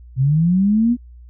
sine linear sweep, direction up, 125.1 to 246.9 Hz, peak -12 dBFS, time 0.16-0.97 s, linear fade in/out 50 ms, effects added 60 Hz sine -38 dBFS peak until 1.29 s

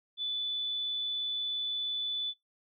sine tone, 3483 Hz, A7, 18 cents flat, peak -31 dBFS, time 0.17-2.34 s, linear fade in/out 50 ms, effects noise-tail reverb RT60 0.2 s tail -24 dB re dry

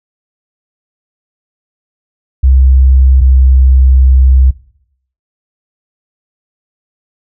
sine tone pair in turn, 65.5 / 65.13 Hz, C2 / C2, +2 / -7 cents, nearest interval unison, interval 9 cents, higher first, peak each -3 dBFS, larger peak neither, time 2.43-3.21 / 3.21-4.51 s, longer second, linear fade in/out 10 ms, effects noise-tail reverb RT60 0.7 s tail -19 dB re dry

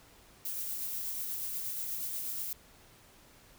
violet noise with tremolo, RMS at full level -36 dBFS, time 0.45-2.53 s, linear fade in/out 2 ms, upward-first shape sine, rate 8.3 Hz, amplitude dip 25%, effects pink hiss -59 dBFS RMS until 3.58 s

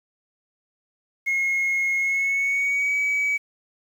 sine tone with pitch glide, 2160 to 2277 Hz, C#7 to C#7, -45 to +46 cents, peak -18 dBFS, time 1.26-3.38 s, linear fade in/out 20 ms, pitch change +91 cents, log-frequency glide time 1.97-2.96 s, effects tanh soft clip ceiling -18 dBFS + 8-bit

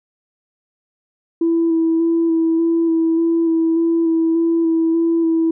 sine tone with vibrato, 329.8 Hz, E4, 1 cent sharp, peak -12 dBFS, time 1.41-5.51 s, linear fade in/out 5 ms, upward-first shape square, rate 1.7 Hz, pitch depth 15 cents each way, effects tanh soft clip ceiling -9 dBFS

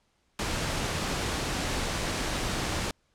pink noise, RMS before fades -30 dBFS, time 0.39-2.91 s, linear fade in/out 2 ms, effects pink hiss -71 dBFS RMS until 3.14 s + low-pass 8000 Hz 12 dB/octave

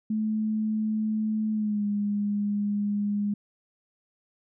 sine tone with pitch glide, 216.4 to 205.2 Hz, A3 to G#3, -29 to -21 cents, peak -24 dBFS, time 0.1-3.34 s, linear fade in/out 5 ms, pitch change -92 cents, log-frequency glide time 1.52-1.85 s, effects none

